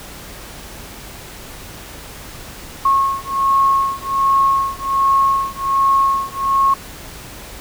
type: beating tone pair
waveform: sine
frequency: 1090 / 1091.3 Hz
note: C#6 / C#6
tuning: -29 / -27 cents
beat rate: 1.3 Hz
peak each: -16 dBFS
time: 2.85-6.74 s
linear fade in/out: 5 ms
effects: added 50 Hz sine -43 dBFS peak until 7.6 s + pink hiss -35 dBFS RMS until 7.6 s